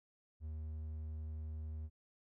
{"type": "tone", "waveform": "triangle", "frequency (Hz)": 77.78, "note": "D#2", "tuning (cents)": 0, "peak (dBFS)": -39, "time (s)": [0.4, 1.9], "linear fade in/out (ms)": 50, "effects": []}